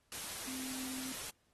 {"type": "tone in noise", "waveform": "sine", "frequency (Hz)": 260, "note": "C4", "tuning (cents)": -11, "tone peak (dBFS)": -45, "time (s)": [0.47, 1.12], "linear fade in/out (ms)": 2, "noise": "white", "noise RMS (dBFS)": -43, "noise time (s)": [0.12, 1.3], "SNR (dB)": -5, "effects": ["pink hiss -75 dBFS RMS until 1.53 s", "AAC 32 kbps"]}